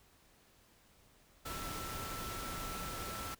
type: tone in noise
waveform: sine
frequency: 1331 Hz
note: E6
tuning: 16 cents sharp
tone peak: -45 dBFS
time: 1.45-3.35 s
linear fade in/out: 10 ms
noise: pink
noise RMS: -43 dBFS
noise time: 1.45-3.35 s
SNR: -5 dB
effects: pink hiss -66 dBFS RMS until 3.39 s